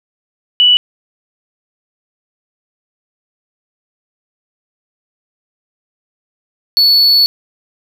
sine / triangle tone pair in turn, 2956 / 4429 Hz, F#7 / C#8, -2 / -2 cents, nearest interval perfect fifth, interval 700 cents, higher second, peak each -5 dBFS, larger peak neither, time 0.6-0.77 / 6.77-7.26 s, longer second, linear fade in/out 0 ms, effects none

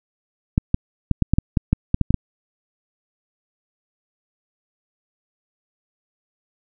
clicks, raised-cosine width 5 ms, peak -3 dBFS, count 12, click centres 0.579 / 0.744 / 1.113 / 1.223 / 1.336 / 1.385 / 1.572 / 1.73 / 1.944 / 2.013 / 2.106 / 2.143 s, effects none

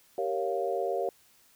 sine chord, G half-diminished seventh, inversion none, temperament equal with one note detuned, 389.1 / 466.2 / 554.4 / 698.5 Hz, G4 / Bb4 / Db5 / F5, -13 / 0 / 0 / 0 cents, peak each -33 dBFS, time 0.18-1.09 s, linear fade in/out 2 ms, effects white hiss -62 dBFS RMS until 1.55 s

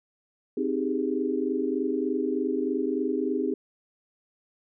sine chord, Ab major seventh, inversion first, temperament equal, 261.6 / 311.1 / 392 / 415.3 Hz, C4 / Eb4 / G4 / Ab4, 0 / 0 / 0 / 0 cents, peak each -29 / -30 / -30 / -31 dBFS, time 0.57-3.54 s, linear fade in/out 5 ms, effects none

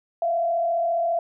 sine tone with frequency modulation, 680 Hz, F5, 46 cents flat, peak -20 dBFS, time 0.22-1.19 s, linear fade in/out 2 ms, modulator 34.7 Hz, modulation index 0.59, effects none

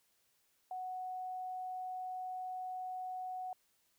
sine tone, 740 Hz, F#5, in tune, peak -39 dBFS, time 0.71-3.53 s, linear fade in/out 2 ms, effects white hiss -75 dBFS RMS until 3.98 s

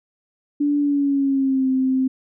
sine tone with pitch glide, 290 to 261.4 Hz, D4 to C4, -22 to -1 cents, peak -16 dBFS, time 0.6-2.08 s, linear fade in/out 10 ms, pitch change -179 cents, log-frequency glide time 0.79-1.69 s, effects none

